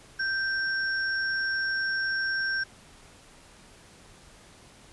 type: tone pair together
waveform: sine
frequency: 1567 / 5517 Hz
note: G6 / F8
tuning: -1 / -22 cents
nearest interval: octave + minor seventh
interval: 2179 cents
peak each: -26 / -35 dBFS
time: 0.19-2.64 s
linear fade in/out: 10 ms
effects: pink hiss -53 dBFS RMS until 4.92 s + resampled to 24000 Hz